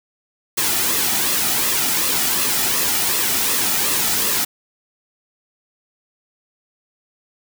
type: noise with flanger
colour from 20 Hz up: white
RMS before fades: -19 dBFS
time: 0.57-4.45 s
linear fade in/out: 10 ms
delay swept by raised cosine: 1.3 to 1.92 ms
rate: 2.7 Hz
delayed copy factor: -0.5
effects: none